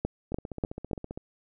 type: two click trains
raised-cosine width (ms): 2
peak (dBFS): -14 / -23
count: 4 / 14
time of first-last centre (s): 0.05-0.932 / 0.32-1.175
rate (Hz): 3.4 / 15.2
effects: none

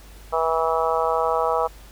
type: harmonic tone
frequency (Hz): 162.5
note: E3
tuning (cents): -24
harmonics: 3 / 4 / 5 / 6 / 7 / 8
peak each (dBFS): -24 / -25 / -26 / -27 / -27 / -28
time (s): 0.32-1.68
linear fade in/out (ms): 20
effects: added 50 Hz sine -43 dBFS peak until 1.91 s + pink hiss -49 dBFS RMS until 1.91 s

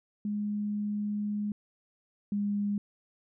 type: tone pair in turn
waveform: sine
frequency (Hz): 207.7 / 204.1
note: G#3 / G#3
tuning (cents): 0 / -30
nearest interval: unison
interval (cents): 30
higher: first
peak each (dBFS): -29 / -27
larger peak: second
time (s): 0.25-1.52 / 2.32-2.78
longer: first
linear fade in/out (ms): 2
effects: none

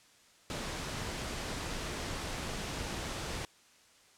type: noise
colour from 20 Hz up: pink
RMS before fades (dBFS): -38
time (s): 0.5-3.45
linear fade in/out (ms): 0
effects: white hiss -62 dBFS RMS until 4.17 s + low-pass 8000 Hz 12 dB/octave

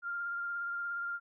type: tone with vibrato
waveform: sine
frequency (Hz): 1396.9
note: F6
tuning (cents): 0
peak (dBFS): -34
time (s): 0.02-1.2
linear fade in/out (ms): 50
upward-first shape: sine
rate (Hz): 17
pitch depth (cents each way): 14
effects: none

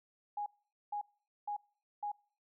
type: tone bursts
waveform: sine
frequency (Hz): 826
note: G#5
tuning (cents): -10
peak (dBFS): -35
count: 4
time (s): 0.37-2.118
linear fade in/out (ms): 5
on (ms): 92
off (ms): 460
effects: noise-tail reverb RT60 0.5 s tail -26 dB re dry

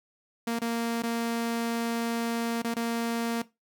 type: tone with dropouts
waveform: sawtooth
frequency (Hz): 232.1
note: A#3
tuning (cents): -7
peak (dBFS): -23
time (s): 0.47-3.42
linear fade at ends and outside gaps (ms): 5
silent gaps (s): 0.59-0.616 / 1.023-1.034 / 2.62-2.644 / 2.741-2.764
effects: noise-tail reverb RT60 0.2 s tail -17 dB re dry

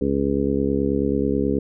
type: harmonic tone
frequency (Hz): 69.3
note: C#2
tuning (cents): 0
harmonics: 1 / 2 / 3 / 4 / 5 / 6 / 7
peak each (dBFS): -29 / -31 / -25 / -23 / -31 / -24 / -28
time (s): 0.01-1.59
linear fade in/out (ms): 5
effects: none

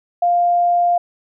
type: tone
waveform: sine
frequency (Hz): 700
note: F5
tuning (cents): +4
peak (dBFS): -12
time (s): 0.22-0.98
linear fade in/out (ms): 5
effects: none

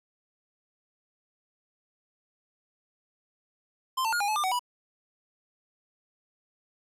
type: tone with pitch steps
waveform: square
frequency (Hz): 1042 / 894 / 1428 / 814 / 859 / 1196 / 752 / 980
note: C6 / A5 / F6 / G#5 / A5 / D6 / F#5 / B5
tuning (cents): -7 / +27 / +38 / -35 / -42 / +31 / +28 / -14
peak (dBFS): -26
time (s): 3.97-4.594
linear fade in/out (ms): 10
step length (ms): 78
effects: resampled to 32000 Hz

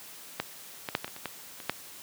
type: clicks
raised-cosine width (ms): 0.3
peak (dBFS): -12 / -16 / -9 / -17 / -24 / -26 / -16 / -26 / -10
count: 9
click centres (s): 0.4 / 0.888 / 0.951 / 1.045 / 1.079 / 1.164 / 1.257 / 1.602 / 1.696
effects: white hiss -47 dBFS RMS until 2.02 s + high-pass 100 Hz 12 dB/octave

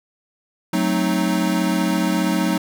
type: chord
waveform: square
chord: F# diminished seventh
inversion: none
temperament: equal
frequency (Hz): 185 / 220 / 261.6 / 311.1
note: F#3 / A3 / C4 / Eb4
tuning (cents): 0 / 0 / 0 / 0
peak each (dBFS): -22 / -25 / -27 / -23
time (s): 0.73-2.58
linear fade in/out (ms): 5
effects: none

